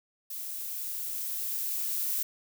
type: noise with level ramp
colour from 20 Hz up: violet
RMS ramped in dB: -38 to -30 dBFS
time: 0.3-2.23 s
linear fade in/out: 5 ms
effects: none